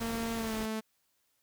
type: noise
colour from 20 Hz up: pink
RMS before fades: -42 dBFS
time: 0-0.66 s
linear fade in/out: 5 ms
type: tone with pitch glide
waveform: sawtooth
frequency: 228.7 to 219.3 Hz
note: A#3 to A3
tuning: -33 to -6 cents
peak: -29 dBFS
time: 0-0.81 s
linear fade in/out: 20 ms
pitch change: -73 cents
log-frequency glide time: 0.35-0.54 s
effects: white hiss -75 dBFS RMS until 1.42 s